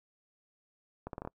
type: accelerating click train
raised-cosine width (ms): 1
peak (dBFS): -25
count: 6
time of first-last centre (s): 1.07-1.274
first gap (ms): 62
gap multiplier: 0.79
effects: noise-tail reverb RT60 0.1 s tail -26 dB re dry